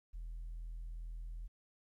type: tone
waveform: sine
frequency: 41.2 Hz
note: E1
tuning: in tune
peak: -40 dBFS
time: 0.13-1.48 s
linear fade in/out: 20 ms
effects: tanh soft clip ceiling -40 dBFS + 13-bit